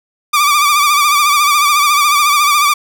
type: tone with vibrato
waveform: sawtooth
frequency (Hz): 1174.7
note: D6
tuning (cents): 0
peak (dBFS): -5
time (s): 0.33-2.74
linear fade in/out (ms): 10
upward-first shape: sine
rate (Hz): 14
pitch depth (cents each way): 62
effects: none